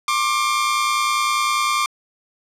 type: tone pair together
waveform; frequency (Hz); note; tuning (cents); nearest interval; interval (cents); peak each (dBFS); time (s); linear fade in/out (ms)
sawtooth; 1075 / 1185; C6 / D6; +47 / +15; major second; 168; -19 / -15; 0.08-1.86; 2
effects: low-pass 10000 Hz 12 dB/octave